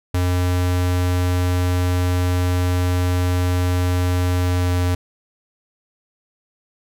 square tone with pitch glide, 90 to 89.28 Hz, F#2 to F2, -47 to +39 cents, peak -17 dBFS, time 0.14-4.95 s, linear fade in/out 5 ms, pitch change -14 cents, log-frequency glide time 4.4-4.74 s, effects none

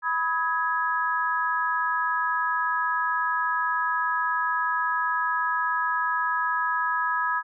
sine chord, G# minor, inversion first, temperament equal with one note detuned, 987.8 / 1271.4 / 1661.2 Hz, B5 / D#6 / G#6, 0 / +37 / 0 cents, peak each -27 dBFS, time 0.02-7.43 s, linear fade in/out 50 ms, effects none

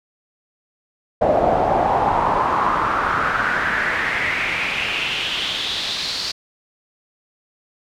brown noise with band-pass filter sweep, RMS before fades -20 dBFS, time 1.21-6.32 s, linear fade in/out 10 ms, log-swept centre 620 to 4600 Hz, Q 4.2, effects none

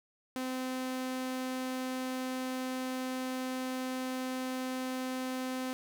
sawtooth tone, 257.5 Hz, C4, 28 cents flat, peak -30 dBFS, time 0.36-5.73 s, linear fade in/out 0 ms, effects none

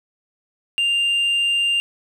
triangle tone with tanh clipping, 2794 Hz, F7, in tune, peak -17 dBFS, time 0.78-1.8 s, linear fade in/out 0 ms, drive 7 dB, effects none

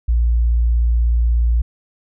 sine tone, 58.27 Hz, A#1, in tune, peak -11 dBFS, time 0.08-1.62 s, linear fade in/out 10 ms, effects tanh soft clip ceiling -8 dBFS

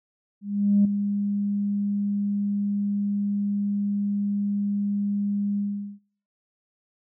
sine tone with ADSR envelope, 202.8 Hz, G#3, 41 cents flat, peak -14 dBFS, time 0.41-5.99 s, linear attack 440 ms, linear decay 4 ms, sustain -9 dB, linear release 410 ms, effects noise-tail reverb RT60 0.5 s tail -20 dB re dry + tanh soft clip ceiling -10 dBFS

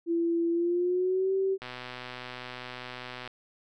sine tone with pitch glide, 337 to 384.9 Hz, E4 to G4, +38 to -32 cents, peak -24 dBFS, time 0.06-1.58 s, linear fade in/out 50 ms, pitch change +230 cents, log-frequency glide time 0.51-1.33 s
click train, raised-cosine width 0.3 ms, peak -23 dBFS, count 208, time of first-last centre 1.62-3.276 s, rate 125 Hz
effects none

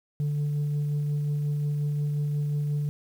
sine tone with tremolo, 146.83 Hz, D3, in tune, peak -21 dBFS, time 0.2-2.89 s, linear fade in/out 0 ms, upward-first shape sine, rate 5.6 Hz, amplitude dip 25%, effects tanh soft clip ceiling -23 dBFS + 9-bit

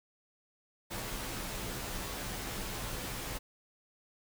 pink noise with comb filter, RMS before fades -39 dBFS, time 0.9-3.39 s, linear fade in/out 20 ms, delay 13 ms, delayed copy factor -0.6, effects none

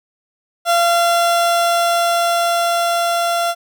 30% pulse tone with level ramp, 686 Hz, F5, 31 cents flat, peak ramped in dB -9 to -13 dBFS, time 0.65-3.55 s, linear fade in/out 50 ms, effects none

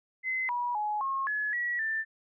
sine tone with pitch steps, 2049 / 969 / 842 / 1081 / 1702 / 1927 / 1777 Hz, C7 / B5 / G#5 / C#6 / G#6 / B6 / A6, -37 / -33 / +24 / -44 / +42 / -43 / +17 cents, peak -28 dBFS, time 0.23-2.05 s, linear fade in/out 50 ms, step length 260 ms, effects none

